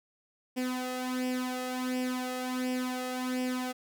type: tone with flanger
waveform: sawtooth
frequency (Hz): 253.4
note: B3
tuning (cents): +45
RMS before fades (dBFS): -33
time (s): 0.56-3.73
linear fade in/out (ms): 20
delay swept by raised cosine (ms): 0.37 to 1.57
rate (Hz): 1.4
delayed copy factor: +0.7
effects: none